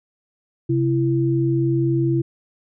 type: tone pair together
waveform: sine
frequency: 132.9 / 334.5 Hz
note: C3 / E4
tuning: +27 / +25 cents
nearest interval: octave + major third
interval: 1598 cents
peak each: -19 dBFS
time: 0.69-2.22 s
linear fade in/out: 10 ms
effects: none